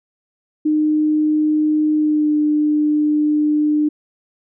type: tone with pitch glide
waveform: sine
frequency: 305.6 to 300.5 Hz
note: D#4 to D4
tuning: -31 to +40 cents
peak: -13 dBFS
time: 0.65-3.89 s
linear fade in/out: 10 ms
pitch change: -29 cents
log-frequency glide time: 1.94-2.34 s
effects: none